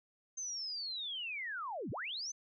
sine linear two-way sweep, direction down then up, 6320 to 85 to 6320 Hz, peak -38 dBFS, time 0.37-2.32 s, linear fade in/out 10 ms, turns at 1.91 s, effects none

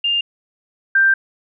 sine tone pair in turn, 2806 / 1574.8 Hz, F7 / G6, +8 / +8 cents, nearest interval minor seventh, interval 1000 cents, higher first, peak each -15 / -10 dBFS, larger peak second, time 0.04-0.21 / 0.95-1.14 s, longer second, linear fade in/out 5 ms, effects none

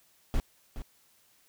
brown noise with echo, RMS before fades -26 dBFS, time 0.34-0.4 s, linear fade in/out 0 ms, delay 420 ms, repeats 1, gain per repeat -11 dB, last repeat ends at 0.82 s, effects white hiss -65 dBFS RMS until 1.48 s

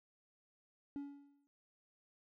triangle tone with exponential decay, 283 Hz, C#4, 36 cents sharp, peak -36 dBFS, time 0.96-1.47 s, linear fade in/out 0 ms, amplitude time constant 110 ms, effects tanh soft clip ceiling -33 dBFS

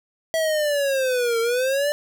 square linear two-way sweep, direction down then up, 654 to 453.4 to 594 Hz, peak -20 dBFS, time 0.34-1.92 s, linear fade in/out 0 ms, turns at 1.4 s, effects none

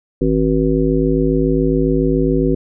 harmonic tone, 53.6 Hz, A1, 45 cents flat, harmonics 1 / 3 / 5 / 7 / 9, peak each -20 / -19 / -17 / -18 / -21 dBFS, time 0.21-2.55 s, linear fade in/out 5 ms, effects none

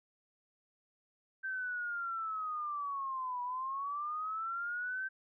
sine linear two-way sweep, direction down then up, 1560 to 974 to 1560 Hz, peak -35 dBFS, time 1.43-5.09 s, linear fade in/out 20 ms, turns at 3.42 s, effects none

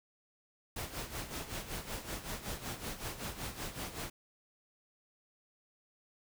pink noise with tremolo, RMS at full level -39 dBFS, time 0.76-4.1 s, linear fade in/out 5 ms, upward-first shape sine, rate 5.3 Hz, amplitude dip 70%, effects none

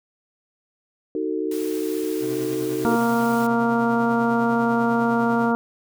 sine chord, D# diminished, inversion none, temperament just, 311.1 / 373.4 / 448 Hz, D#4 / F#4 / A4, 0 / +16 / +31 cents, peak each -26 / -27 / -27 dBFS, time 1.15-2.96 s, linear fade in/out 2 ms
white noise, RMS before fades -39 dBFS, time 1.51-3.47 s, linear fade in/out 5 ms
30% pulse tone with tremolo, 130.81 Hz, C3, in tune, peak -29 dBFS, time 2.2-5.53 s, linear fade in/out 50 ms, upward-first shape sine, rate 10 Hz, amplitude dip 50%
harmonic tone, 233.1 Hz, A#3, in tune, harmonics 1 / 2 / 3 / 4 / 5 / 6, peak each -20 / -25 / -27 / -26 / -31 / -28 dBFS, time 2.85-5.55 s, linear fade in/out 0 ms
effects none

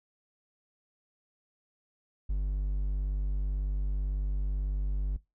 triangle tone, 49.05 Hz, G1, 2 cents sharp, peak -25 dBFS, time 2.29-5.17 s, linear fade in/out 10 ms, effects noise-tail reverb RT60 0.2 s tail -20 dB re dry

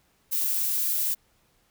violet noise, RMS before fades -26 dBFS, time 0.31-1.15 s, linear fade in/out 20 ms, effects pink hiss -66 dBFS RMS until 1.7 s

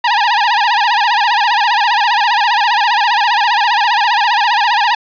sawtooth tone with vibrato, 888 Hz, A5, 16 cents sharp, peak -6 dBFS, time 0.04-4.95 s, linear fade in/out 5 ms, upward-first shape sine, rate 15 Hz, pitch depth 170 cents each way, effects resampled to 11025 Hz + 8-bit

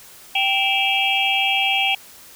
sine tone cluster, 782 / 2337 / 2625 / 2828 / 3250 Hz, G5 / D7 / E7 / F7 / G#7, -4 / -9 / -8 / +21 / -38 cents, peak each -23 dBFS, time 0.35-1.95 s, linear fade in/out 5 ms, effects white hiss -44 dBFS RMS until 2.35 s

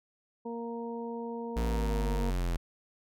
harmonic tone, 233.1 Hz, A#3, in tune, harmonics 1 / 2 / 3 / 4, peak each -38 / -38 / -49 / -43 dBFS, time 0.45-2.31 s, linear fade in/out 10 ms
square linear sweep, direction down, 58.27 to 41.74 Hz, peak -29 dBFS, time 1.56-2.57 s, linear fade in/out 10 ms
effects none

